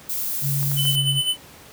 violet noise, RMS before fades -26 dBFS, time 0.09-0.96 s, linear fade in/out 5 ms
sine tone with pitch glide, 140 to 138.15 Hz, C#3 to C#3, +18 to -6 cents, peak -21 dBFS, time 0.41-1.22 s, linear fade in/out 50 ms, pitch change -24 cents, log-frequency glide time 0.73-0.94 s
clicks, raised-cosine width 0.5 ms, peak -22 dBFS, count 3, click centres 0.629 / 0.716 / 0.854 s
square tone with tremolo, 3017 Hz, F#7, 33 cents sharp, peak -18 dBFS, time 0.76-1.37 s, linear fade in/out 50 ms, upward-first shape sine, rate 9.8 Hz, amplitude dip 65%
effects pink hiss -45 dBFS RMS until 1.72 s + high-pass 80 Hz 12 dB/octave

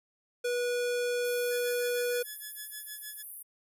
square tone, 486.9 Hz, B4, 25 cents flat, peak -29 dBFS, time 0.44-2.23 s, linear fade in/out 10 ms
white high-pass noise, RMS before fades -41 dBFS, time 1.24-3.43 s, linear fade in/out 10 ms, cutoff 9500 Hz, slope 96 dB/octave
10% pulse tone with tremolo, 1709 Hz, G#6, 49 cents sharp, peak -32 dBFS, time 1.5-3.23 s, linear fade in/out 20 ms, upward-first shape sine, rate 6.5 Hz, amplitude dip 95%
effects resampled to 32000 Hz

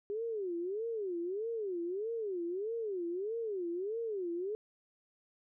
sine tone with vibrato, 396.9 Hz, G4, 22 cents sharp, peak -34 dBFS, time 0.1-4.55 s, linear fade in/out 0 ms, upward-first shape sine, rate 1.6 Hz, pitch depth 270 cents each way, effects none

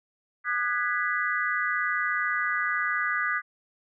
sine chord, G# minor seventh, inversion second, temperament equal with one note detuned, 1219.6 / 1480 / 1661.2 / 1975.5 Hz, D#6 / F#6 / G#6 / B6, -35 / 0 / 0 / 0 cents, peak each -30 dBFS, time 0.44-3.42 s, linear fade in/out 50 ms, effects none

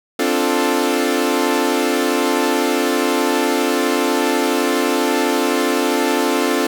sawtooth chord, D minor seventh, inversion third, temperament equal, 261.6 / 293.7 / 349.2 / 440 Hz, C4 / D4 / F4 / A4, 0 / 0 / 0 / 0 cents, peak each -17 dBFS, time 0.19-6.67 s, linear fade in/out 5 ms, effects none

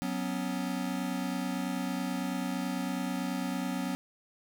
square chord, F# suspended fourth, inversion none, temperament equal with one note detuned, 185 / 248.1 / 277.2 Hz, F#3 / B3 / C#4, 0 / +8 / 0 cents, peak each -36 / -36 / -37 dBFS, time 0.02-3.95 s, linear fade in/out 0 ms, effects none

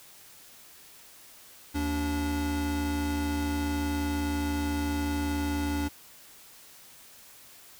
square tone pair together, 76.5 / 288.8 Hz, D#2 / D4, -29 / -29 cents, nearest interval octave + major seventh, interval 2300 cents, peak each -32 / -30 dBFS, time 1.74-5.89 s, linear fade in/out 20 ms, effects white hiss -52 dBFS RMS until 7.79 s

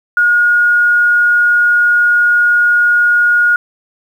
sine tone, 1437 Hz, F6, 49 cents sharp, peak -7 dBFS, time 0.17-3.56 s, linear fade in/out 2 ms, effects 7-bit

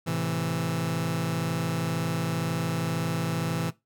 sawtooth chord, A minor, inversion none, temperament just, 110 / 132 / 165 Hz, A2 / C3 / E3, 0 / +16 / +2 cents, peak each -30 / -28 / -24 dBFS, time 0.06-3.71 s, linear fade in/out 20 ms, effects noise-tail reverb RT60 0.2 s tail -19 dB re dry

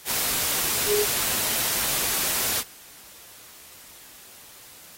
sine tone in noise, 415.3 Hz, G#4, in tune, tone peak -21 dBFS, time 0.86-1.06 s, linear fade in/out 50 ms, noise white, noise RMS -25 dBFS, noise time 0.05-2.64 s, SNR +1 dB, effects white hiss -47 dBFS RMS until 4.97 s + AAC 48 kbps

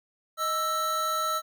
square tone pair together, 625 / 1319 Hz, D#5 / E6, +8 / +1 cents, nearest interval octave + minor second, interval 1293 cents, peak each -35 / -27 dBFS, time 0.37-1.42 s, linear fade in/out 50 ms, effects none

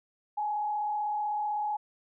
sine tone with frequency modulation, 839 Hz, G#5, 17 cents sharp, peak -28 dBFS, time 0.37-1.77 s, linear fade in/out 10 ms, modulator 35.9 Hz, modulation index 0.52, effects none

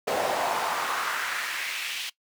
brown noise with high-pass filter sweep, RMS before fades -29 dBFS, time 0.07-2.1 s, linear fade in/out 10 ms, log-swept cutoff 550 to 3000 Hz, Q 2.2, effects noise-tail reverb RT60 0.1 s tail -20 dB re dry

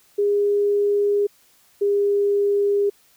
sine tone pair in turn, 408.1 / 404.8 Hz, G#4 / G#4, -30 / -44 cents, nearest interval unison, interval 14 cents, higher first, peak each -16 dBFS, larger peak neither, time 0.18-1.27 / 1.81-2.9 s, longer neither, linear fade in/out 10 ms, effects white hiss -57 dBFS RMS until 3.16 s

